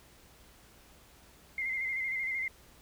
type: tone with vibrato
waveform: sine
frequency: 2093 Hz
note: C7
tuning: in tune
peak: -31 dBFS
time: 1.58-2.48 s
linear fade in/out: 2 ms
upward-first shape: square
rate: 13 Hz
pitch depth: 34 cents each way
effects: added 60 Hz sine -64 dBFS peak until 2.81 s + pink hiss -59 dBFS RMS until 2.81 s